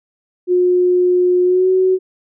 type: tone with pitch glide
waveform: sine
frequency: 360 to 373.6 Hz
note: F#4 to F#4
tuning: -47 to +17 cents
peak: -10 dBFS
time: 0.47-1.99 s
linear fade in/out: 50 ms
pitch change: +64 cents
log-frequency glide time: 1.44-1.69 s
effects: none